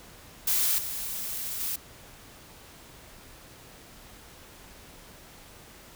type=noise with level steps; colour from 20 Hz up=blue; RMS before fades=-25 / -34 / -31 dBFS; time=0.47-1.76 s; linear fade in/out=5 ms; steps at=0.78 / 1.6 s; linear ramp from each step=5 ms; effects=pink hiss -50 dBFS RMS until 5.95 s